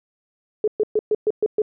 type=tone bursts; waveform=sine; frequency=426.6 Hz; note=G#4; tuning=46 cents sharp; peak=-15 dBFS; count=7; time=0.64-1.619 s; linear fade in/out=2 ms; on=37 ms; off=120 ms; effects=none